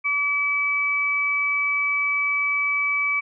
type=tone pair together; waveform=sine; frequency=1147 / 2294 Hz; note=D6 / D7; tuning=-41 / -41 cents; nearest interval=octave; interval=1200 cents; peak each=-29 / -20 dBFS; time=0.04-3.21 s; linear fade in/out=20 ms; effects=none